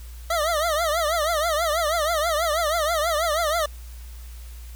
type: tone with vibrato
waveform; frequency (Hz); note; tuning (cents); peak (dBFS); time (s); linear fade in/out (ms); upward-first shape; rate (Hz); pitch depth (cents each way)
25% pulse; 639; D#5; +46; -17; 0.3-3.66; 5; triangle; 6.2; 170
effects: added 59 Hz sine -36 dBFS peak until 4.75 s + white hiss -50 dBFS RMS until 4.75 s